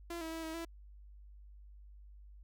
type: tone with pitch steps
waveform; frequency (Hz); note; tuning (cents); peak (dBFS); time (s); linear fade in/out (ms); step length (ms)
sawtooth; 340.9 / 323.4 / 326.3 / 320.4 / 332.9; F4 / E4 / E4 / E4 / E4; -42 / -33 / -18 / -49 / +17; -36; 0.1-0.65; 5; 110
effects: added 50 Hz sine -52 dBFS peak until 2.43 s